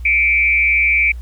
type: tone with frequency modulation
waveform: sine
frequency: 2322 Hz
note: D7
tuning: 20 cents flat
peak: -11 dBFS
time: 0.05-1.12 s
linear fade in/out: 5 ms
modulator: 157 Hz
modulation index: 0.73
effects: added 60 Hz sine -26 dBFS peak until 1.21 s + pink hiss -52 dBFS RMS until 1.21 s